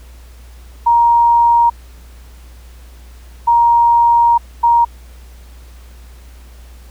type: tone bursts at uneven times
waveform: sine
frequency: 940 Hz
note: A#5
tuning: 14 cents sharp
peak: -7 dBFS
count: 3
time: 0.86-1.7 / 3.47-4.38 / 4.63-4.85 s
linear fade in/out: 10 ms
effects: added 60 Hz sine -35 dBFS peak until 6.9 s + pink hiss -47 dBFS RMS until 6.9 s